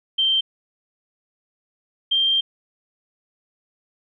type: tone pair in turn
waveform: sine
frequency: 3136 / 3172 Hz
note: G7 / G7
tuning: 0 / +20 cents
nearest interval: unison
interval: 20 cents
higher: second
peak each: -16 dBFS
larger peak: neither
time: 0.18-0.41 / 2.11-2.41 s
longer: second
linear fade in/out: 10 ms
effects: none